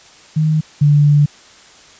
sine tone pair in turn, 155.56 / 146.41 Hz, D#3 / D3, 0 / -5 cents, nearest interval minor second, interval 105 cents, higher first, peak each -11 / -7 dBFS, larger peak second, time 0.36-0.61 / 0.81-1.26 s, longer second, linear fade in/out 10 ms, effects white hiss -43 dBFS RMS until 1.99 s + resampled to 16000 Hz

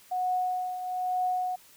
sine tone with tremolo, 733 Hz, F#5, 16 cents flat, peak -24 dBFS, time 0.11-1.56 s, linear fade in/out 10 ms, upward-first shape triangle, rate 1.1 Hz, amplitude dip 65%, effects white hiss -56 dBFS RMS until 1.76 s

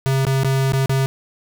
square tone with dropouts, 134.3 Hz, C3, 46 cents sharp, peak -16 dBFS, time 0.06-1.06 s, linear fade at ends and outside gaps 0 ms, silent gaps 0.251-0.268 / 0.434-0.446 / 0.721-0.734 / 0.859-0.895 s, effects none

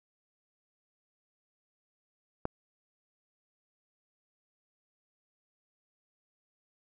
click, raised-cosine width 1 ms, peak -17 dBFS, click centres 2.454 s, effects none

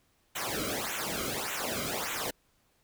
pink noise with flanger, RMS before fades -34 dBFS, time 0.35-2.31 s, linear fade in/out 10 ms, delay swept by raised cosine 0.2 to 1.15 ms, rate 1.7 Hz, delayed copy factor -0.95, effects pink hiss -70 dBFS RMS until 2.83 s

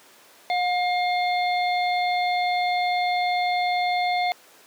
harmonic tone with a mistuned harmonic, 709 Hz, F5, 26 cents sharp, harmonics 1 / 3 / 5 / 6, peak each -21 / -28 / -34 / -36 dBFS, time 0.5-4.32 s, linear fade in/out 0 ms, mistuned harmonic 1, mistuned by +24 cents, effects pink hiss -51 dBFS RMS until 4.66 s + high-pass 400 Hz 12 dB/octave

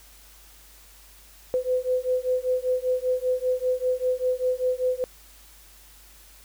sine beating tone pair, 504 / 509.1 Hz, B4 / C5, +35 / -47 cents, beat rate 5.1 Hz, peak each -25 / -25 dBFS, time 1.54-5.04 s, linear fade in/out 0 ms, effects added 50 Hz sine -53 dBFS peak until 6.44 s + white hiss -52 dBFS RMS until 6.44 s

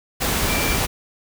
sine tone in noise, 2349 Hz, D7, in tune, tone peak -26 dBFS, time 0.48-0.77 s, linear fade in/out 20 ms, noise pink, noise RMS -21 dBFS, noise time 0.2-0.87 s, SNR -8 dB, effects none

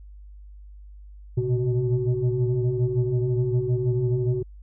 sine tone cluster, 117.7 / 123.2 / 130 / 372.8 Hz, A#2 / B2 / C3 / F#4, +17 / -4 / -11 / +13 cents, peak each -25 dBFS, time 1.37-4.43 s, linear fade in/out 10 ms, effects tanh soft clip ceiling -14 dBFS + added 50 Hz sine -41 dBFS peak until 4.62 s

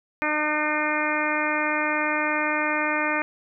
harmonic tone, 302.9 Hz, D#4, 46 cents flat, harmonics 1 / 2 / 3 / 4 / 5 / 6 / 7 / 8, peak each -30 / -30 / -30 / -30 / -30 / -30 / -30 / -30 dBFS, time 0.22-3.22 s, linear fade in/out 0 ms, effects none

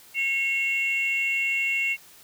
sine tone pair together, 2180 / 2747 Hz, C#7 / F7, -29 / -29 cents, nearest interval major third, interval 400 cents, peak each -24 dBFS, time 0.14-1.97 s, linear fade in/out 50 ms, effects tanh soft clip ceiling -17 dBFS + white hiss -51 dBFS RMS until 2.23 s

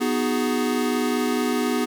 square chord, G# minor seventh, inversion first, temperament equal, 246.9 / 311.1 / 370 / 415.3 Hz, B3 / D#4 / F#4 / G#4, 0 / 0 / 0 / 0 cents, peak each -24 / -29 / -30 / -28 dBFS, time 0-1.86 s, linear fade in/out 20 ms, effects none

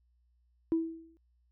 sine tone with exponential decay, 327.1 Hz, E4, 13 cents flat, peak -22 dBFS, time 0.72-1.17 s, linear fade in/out 0 ms, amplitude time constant 96 ms, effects tanh soft clip ceiling -20 dBFS + added 60 Hz sine -67 dBFS peak until 1.51 s

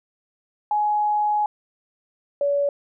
sine tone pair in turn, 839 / 569.1 Hz, G#5 / C#5, +17 / +45 cents, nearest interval perfect fifth, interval 672 cents, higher first, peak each -18 dBFS, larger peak neither, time 0.71-1.46 / 2.41-2.69 s, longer first, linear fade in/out 2 ms, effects none

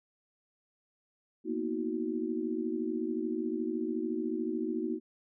sine chord, B major seventh, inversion third, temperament equal with one note detuned, 233.1 / 246.9 / 318.6 / 370 Hz, A#3 / B3 / D#4 / F#4, 0 / 0 / +41 / 0 cents, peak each -37 / -39 / -34 / -36 dBFS, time 1.44-5 s, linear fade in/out 50 ms, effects none

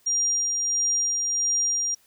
sine tone with tremolo, 5700 Hz, F8, 34 cents sharp, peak -20 dBFS, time 0.06-1.95 s, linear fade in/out 10 ms, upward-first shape sine, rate 1.5 Hz, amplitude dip 30%, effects white hiss -61 dBFS RMS until 2.06 s

